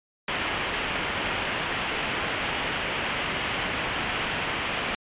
white low-pass noise, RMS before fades -29 dBFS, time 0.28-4.95 s, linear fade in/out 2 ms, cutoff 3200 Hz, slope 48 dB/octave, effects resampled to 8000 Hz

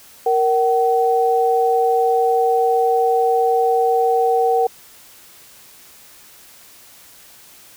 sine tone pair together, 466.2 / 758.5 Hz, A#4 / F#5, 0 / +43 cents, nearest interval minor sixth, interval 843 cents, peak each -16 dBFS, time 0.26-4.67 s, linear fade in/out 5 ms, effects white hiss -45 dBFS RMS until 7.76 s

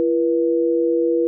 sine tone pair together, 338.4 / 483.5 Hz, E4 / B4, +45 / -37 cents, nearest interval tritone, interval 618 cents, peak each -18 dBFS, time 0-1.27 s, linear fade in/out 0 ms, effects none

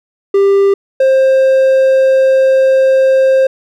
triangle tone pair in turn, 396 / 529.7 Hz, G4 / C5, +18 / +21 cents, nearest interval perfect fourth, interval 503 cents, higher second, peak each -4 dBFS, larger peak neither, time 0.34-0.74 / 1-3.47 s, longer second, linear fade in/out 5 ms, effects none

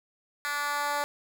10% pulse tone with high-pass filter sweep, 290 Hz, D4, 22 cents flat, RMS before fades -30 dBFS, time 0.45-1.04 s, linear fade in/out 0 ms, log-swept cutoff 1500 to 680 Hz, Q 1.6, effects none

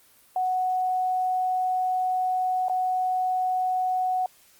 sine tone with dropouts, 740 Hz, F#5, in tune, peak -22 dBFS, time 0.36-4.26 s, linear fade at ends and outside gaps 2 ms, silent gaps 2.684-2.696 s, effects white hiss -57 dBFS RMS until 4.59 s + Opus 24 kbps

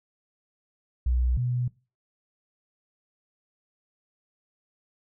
sine tone pair in turn, 61.74 / 123.48 Hz, B1 / B2, 0 / 0 cents, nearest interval octave, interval 1200 cents, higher second, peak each -21 / -24 dBFS, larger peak first, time 1.06-1.37 / 1.37-1.68 s, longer neither, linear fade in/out 5 ms, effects noise-tail reverb RT60 0.3 s tail -20 dB re dry

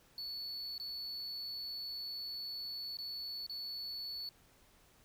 triangle tone with dropouts, 4435 Hz, C#8, in tune, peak -39 dBFS, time 0.18-4.29 s, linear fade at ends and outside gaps 1 ms, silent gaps 0.78-0.799 / 2.97-2.987 / 3.465-3.496 s, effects pink hiss -66 dBFS RMS until 5.04 s

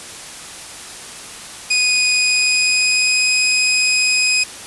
20% pulse tone with pitch glide, 2486 to 2509 Hz, D#7 to D#7, -2 to +14 cents, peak -8 dBFS, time 1.7-4.44 s, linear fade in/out 10 ms, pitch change +16 cents, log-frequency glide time 2.12-3.26 s, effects white hiss -33 dBFS RMS until 4.66 s + resampled to 24000 Hz

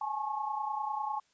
sine tone cluster, 830 / 860 / 1091 Hz, G#5 / A5 / C#6, -1 / -40 / -28 cents, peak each -37 / -35 / -37 dBFS, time 0.01-1.2 s, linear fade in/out 5 ms, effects white hiss -70 dBFS RMS until 1.33 s + resampled to 16000 Hz

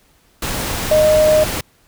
sine tone in noise, 616 Hz, D#5, 17 cents flat, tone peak -9 dBFS, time 0.91-1.44 s, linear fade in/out 5 ms, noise pink, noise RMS -22 dBFS, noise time 0.42-1.61 s, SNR +10 dB, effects pink hiss -55 dBFS RMS until 1.87 s

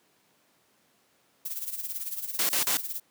violet noise with tremolo, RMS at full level -32 dBFS, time 1.45-3 s, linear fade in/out 5 ms, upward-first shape sine, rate 18 Hz, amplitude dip 70%
white noise bursts, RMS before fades -26 dBFS, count 3, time 2.39-2.77 s, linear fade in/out 0 ms, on 100 ms, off 40 ms
effects pink hiss -66 dBFS RMS until 3.1 s + high-pass 200 Hz 12 dB/octave

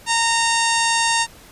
harmonic tone, 921 Hz, A#5, 21 cents flat, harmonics 1 / 2 / 3 / 4 / 5 / 6 / 7 / 8 / 9 / 10, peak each -20 / -23 / -25 / -26 / -27 / -28 / -28 / -29 / -30 / -30 dBFS, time 0.06-1.27 s, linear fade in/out 50 ms, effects pink hiss -45 dBFS RMS until 1.51 s + resampled to 32000 Hz

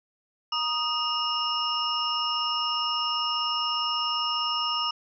sine tone cluster, 944 / 1239 / 2857 / 5320 Hz, A#5 / D#6 / F7 / E8, +22 / -8 / +39 / +15 cents, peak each -34 / -29 / -29 / -31 dBFS, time 0.52-4.91 s, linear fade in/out 5 ms, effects none

